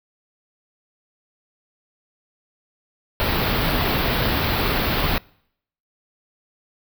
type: band-stop noise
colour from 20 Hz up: pink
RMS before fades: -21 dBFS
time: 3.2-5.18 s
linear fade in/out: 0 ms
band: 4700 to 13000 Hz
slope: 48 dB/octave
effects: noise-tail reverb RT60 0.7 s tail -26 dB re dry